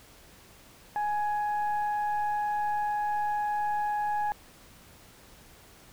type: tone with frequency modulation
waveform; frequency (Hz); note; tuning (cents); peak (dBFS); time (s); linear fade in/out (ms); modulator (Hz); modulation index
sine; 835; G#5; +9; -26; 0.96-4.32; 0; 836; 0.44
effects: pink hiss -54 dBFS RMS until 5.92 s